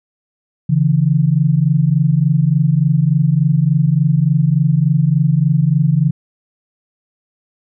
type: tone pair together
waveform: sine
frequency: 139.8 / 163.24 Hz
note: C#3 / E3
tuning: +15 / -17 cents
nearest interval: minor third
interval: 268 cents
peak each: -13 dBFS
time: 0.69-6.11 s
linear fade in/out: 10 ms
effects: none